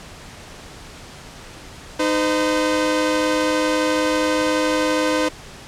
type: tone pair together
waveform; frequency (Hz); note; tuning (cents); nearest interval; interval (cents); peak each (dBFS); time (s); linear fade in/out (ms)
sawtooth; 308.4 / 510; D#4 / C5; -15 / -44; major sixth; 871; -16; 1.99-5.29; 10
effects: pink hiss -39 dBFS RMS until 5.67 s + low-pass 8000 Hz 12 dB/octave